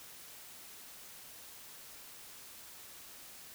silence, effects white hiss -52 dBFS RMS until 3.54 s

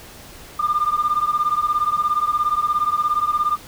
sine beating tone pair, 1196 / 1213 Hz, D6 / D#6, +31 / -44 cents, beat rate 17 Hz, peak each -19 dBFS, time 0.59-3.57 s, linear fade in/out 10 ms, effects tanh soft clip ceiling -11 dBFS + pink hiss -41 dBFS RMS until 3.67 s

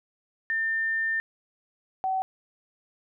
sine tone pair in turn, 1800 / 759.2 Hz, A6 / F#5, +39 / +44 cents, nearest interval octave + minor third, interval 1495 cents, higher first, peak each -24 dBFS, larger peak neither, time 0.5-1.2 / 2.04-2.22 s, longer first, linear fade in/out 0 ms, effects none

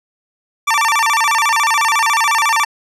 25% pulse tone with vibrato, 1025 Hz, C6, 36 cents flat, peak -8 dBFS, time 0.67-2.65 s, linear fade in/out 10 ms, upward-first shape square, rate 14 Hz, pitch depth 220 cents each way, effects low-pass 10000 Hz 12 dB/octave

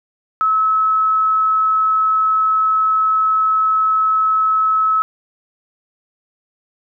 sine tone, 1294 Hz, E6, 32 cents flat, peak -12 dBFS, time 0.41-5.02 s, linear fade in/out 0 ms, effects none

